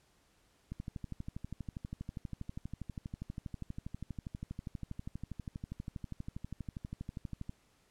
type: click train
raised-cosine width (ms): 5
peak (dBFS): -28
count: 85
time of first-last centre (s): 0.72-7.494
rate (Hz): 12.4
effects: pink hiss -70 dBFS RMS until 7.9 s + low-pass 11000 Hz 12 dB/octave